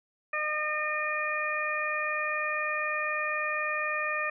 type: harmonic tone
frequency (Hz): 608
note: D#5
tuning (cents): -40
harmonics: 1 / 2 / 3 / 4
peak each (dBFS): -36 / -33 / -32 / -33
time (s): 0.33-4.3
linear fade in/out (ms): 5
effects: none